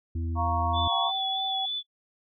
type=harmonic tone; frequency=82.9 Hz; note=E2; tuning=10 cents sharp; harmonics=1 / 3 / 4; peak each=-28 / -39 / -42 dBFS; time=0.15-0.88 s; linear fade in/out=5 ms
type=chord; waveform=sine; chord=Bb minor; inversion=second; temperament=equal; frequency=698.5 / 932.3 / 1108.7 Hz; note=F5 / Bb5 / Db6; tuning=0 / 0 / 0 cents; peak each=-30 dBFS; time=0.35-1.12 s; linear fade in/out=50 ms
type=tone with vibrato; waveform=sine; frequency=3444 Hz; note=A7; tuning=38 cents flat; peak=-28 dBFS; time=0.73-1.83 s; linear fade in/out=50 ms; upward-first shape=sine; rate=3.2 Hz; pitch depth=22 cents each way
type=tone; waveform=sine; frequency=769 Hz; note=G5; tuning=33 cents flat; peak=-30 dBFS; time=0.91-1.66 s; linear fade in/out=10 ms
effects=noise-tail reverb RT60 0.1 s tail -19 dB re dry